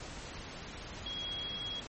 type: tone in noise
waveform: sine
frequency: 3307 Hz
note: G#7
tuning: 8 cents flat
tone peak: -37 dBFS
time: 1.06-1.8 s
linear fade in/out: 2 ms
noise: pink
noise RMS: -45 dBFS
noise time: 0-1.87 s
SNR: +5 dB
effects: low-pass 9000 Hz 12 dB/octave + MP3 32 kbps